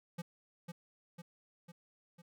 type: tone with echo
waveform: square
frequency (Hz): 171.5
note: F3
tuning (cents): -31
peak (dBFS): -39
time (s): 0.18-0.22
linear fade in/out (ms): 10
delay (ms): 500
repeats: 4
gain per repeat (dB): -4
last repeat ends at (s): 2.22
effects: none